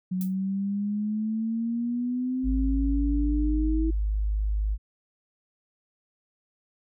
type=exponential sweep; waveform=sine; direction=up; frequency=183 to 323.9 Hz; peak=-25 dBFS; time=0.11-3.91 s; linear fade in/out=10 ms
type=noise with exponential decay; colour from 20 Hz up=violet; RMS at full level=-35 dBFS; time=0.21-0.35 s; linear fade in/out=1 ms; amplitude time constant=29 ms
type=tone; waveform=sine; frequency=51.91 Hz; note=G#1; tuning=in tune; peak=-23 dBFS; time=2.43-4.78 s; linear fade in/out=50 ms
effects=none